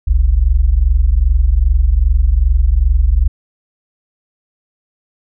sine tone pair together, 44.08 / 66.6 Hz, F1 / C2, +17 / +31 cents, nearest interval perfect fifth, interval 714 cents, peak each -11 dBFS, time 0.07-3.28 s, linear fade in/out 10 ms, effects none

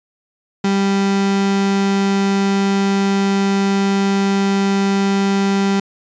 35% pulse tone, 196.9 Hz, G3, 8 cents sharp, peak -12 dBFS, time 0.64-5.8 s, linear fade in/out 5 ms, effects resampled to 16000 Hz

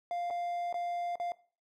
triangle tone with dropouts, 698.5 Hz, F5, in tune, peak -30 dBFS, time 0.11-1.32 s, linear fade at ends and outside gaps 1 ms, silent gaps 0.302-0.307 / 0.727-0.742 / 1.156-1.199 s, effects noise-tail reverb RT60 0.4 s tail -19 dB re dry

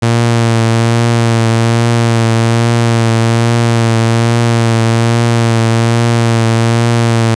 sawtooth tone with vibrato, 115.6 Hz, A#2, 14 cents flat, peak -4 dBFS, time 0.02-7.35 s, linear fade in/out 10 ms, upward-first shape triangle, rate 1.2 Hz, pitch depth 32 cents each way, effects resampled to 22050 Hz + 7-bit

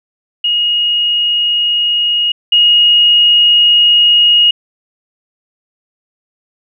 sine tone pair in turn, 2875 / 2875 Hz, F7 / F7, +50 / +50 cents, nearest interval unison, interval 0 cents, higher neither, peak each -10 / -5 dBFS, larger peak second, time 0.44-2.32 / 2.52-4.51 s, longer second, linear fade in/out 5 ms, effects none

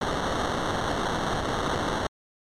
white noise with sample-and-hold, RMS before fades -27 dBFS, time 0.01-2.07 s, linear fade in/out 5 ms, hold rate 2450 Hz, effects low-pass 6000 Hz 12 dB/octave + MP3 96 kbps

